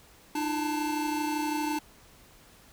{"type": "tone cluster", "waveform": "square", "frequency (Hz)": [302.2, 334.6, 881], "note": ["D4", "E4", "A5"], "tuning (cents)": [50, 26, 2], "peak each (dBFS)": [-31, -39, -33], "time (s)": [0.35, 1.79], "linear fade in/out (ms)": 5, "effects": ["pink hiss -56 dBFS RMS until 2.72 s"]}